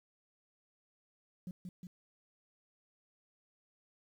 sine tone with echo, 180.5 Hz, F#3, 43 cents flat, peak -38 dBFS, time 1.47-1.51 s, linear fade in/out 2 ms, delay 180 ms, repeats 2, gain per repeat -3 dB, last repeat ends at 1.87 s, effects tanh soft clip ceiling -37 dBFS + 11-bit

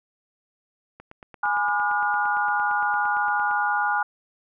click train, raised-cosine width 0.5 ms, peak -27 dBFS, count 23, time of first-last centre 1-3.511 s, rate 8.76 Hz
sine chord, G# diminished seventh, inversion none, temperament just, 830.6 / 996.7 / 1196.1 / 1435.3 Hz, G#5 / B5 / D6 / F6, 0 / +16 / +31 / +47 cents, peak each -24 / -30 / -30 / -24 dBFS, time 1.43-4.03 s, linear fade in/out 5 ms
effects none

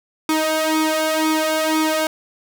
sawtooth tone with flanger, 314.1 Hz, D#4, 16 cents sharp, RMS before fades -19 dBFS, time 0.29-2.07 s, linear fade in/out 2 ms, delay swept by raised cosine 0.85 to 1.85 ms, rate 2 Hz, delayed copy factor +0.8, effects none

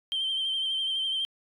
sine tone with vibrato, 3133 Hz, G7, 2 cents flat, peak -25 dBFS, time 0.12-1.25 s, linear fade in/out 0 ms, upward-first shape triangle, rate 12 Hz, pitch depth 41 cents each way, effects tanh soft clip ceiling -23 dBFS

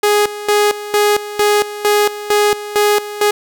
sawtooth tone with tremolo, 415.4 Hz, G#4, in tune, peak -6 dBFS, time 0.03-3.31 s, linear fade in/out 5 ms, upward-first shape square, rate 2.2 Hz, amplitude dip 80%, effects none

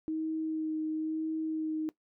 sine tone with vibrato, 314.9 Hz, D#4, 21 cents sharp, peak -30 dBFS, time 0.08-1.89 s, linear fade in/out 0 ms, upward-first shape sine, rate 1 Hz, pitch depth 14 cents each way, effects noise-tail reverb RT60 0.1 s tail -18 dB re dry

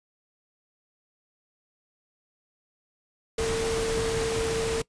sine tone in noise, 451.5 Hz, A4, 45 cents sharp, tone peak -25 dBFS, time 3.38-4.82 s, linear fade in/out 5 ms, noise pink, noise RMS -31 dBFS, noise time 3.38-4.82 s, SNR +3 dB, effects noise-tail reverb RT60 0.1 s tail -21 dB re dry + resampled to 22050 Hz

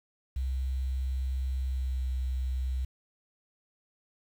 sine tone with pitch glide, 65.3 to 64.25 Hz, C2 to C2, -3 to -31 cents, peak -28 dBFS, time 0.36-2.85 s, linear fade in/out 5 ms, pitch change -28 cents, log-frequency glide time 1.67-2.02 s, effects 9-bit

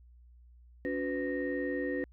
sine tone cluster, 282.3 / 363.3 / 500 / 1856 Hz, C#4 / F#4 / B4 / A#6, +32 / -32 / +21 / -8 cents, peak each -34 / -37 / -35 / -39 dBFS, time 0.85-2.04 s, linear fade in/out 0 ms, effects tanh soft clip ceiling -22 dBFS + added 60 Hz sine -54 dBFS peak until 2.12 s

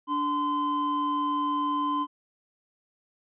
triangle tone pair together, 292.3 / 1030 Hz, D4 / C6, -8 / -28 cents, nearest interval octave + minor seventh, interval 2180 cents, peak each -28 / -24 dBFS, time 0.07-2.07 s, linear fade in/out 50 ms, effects resampled to 8000 Hz

